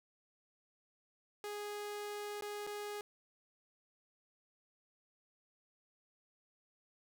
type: tone with dropouts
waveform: sawtooth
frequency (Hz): 414.2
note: G#4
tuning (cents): -5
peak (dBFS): -37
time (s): 1.44-3.01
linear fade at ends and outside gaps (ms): 1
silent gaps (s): 2.41-2.422 / 2.667-2.672
effects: 13-bit